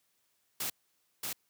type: noise with echo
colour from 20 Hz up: white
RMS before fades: -35 dBFS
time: 0.6-0.7 s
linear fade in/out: 5 ms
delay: 630 ms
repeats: 1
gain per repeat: -2 dB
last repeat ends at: 1.33 s
effects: white hiss -75 dBFS RMS until 1.49 s + high-pass 80 Hz 12 dB/octave